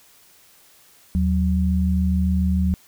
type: tone pair together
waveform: sine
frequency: 77.96 / 185 Hz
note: D#2 / F#3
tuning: +4 / 0 cents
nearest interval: octave + minor third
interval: 1496 cents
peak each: -19 / -20 dBFS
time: 1.15-2.74 s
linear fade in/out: 0 ms
effects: white hiss -53 dBFS RMS until 2.87 s